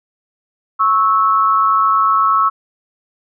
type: tone pair together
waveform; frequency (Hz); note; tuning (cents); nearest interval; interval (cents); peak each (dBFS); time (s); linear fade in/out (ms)
sine; 1101.6 / 1310; C#6 / E6; -11 / -11; minor third; 300; -13; 0.79-2.5; 20
effects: none